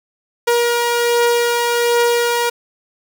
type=beating tone pair; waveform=sawtooth; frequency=474.1 / 475.4 Hz; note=A#4 / A#4; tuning=+29 / +34 cents; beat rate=1.3 Hz; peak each=-19 / -10 dBFS; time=0.47-2.5 s; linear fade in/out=10 ms; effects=none